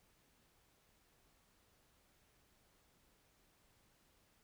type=silence; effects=pink hiss -73 dBFS RMS until 4.43 s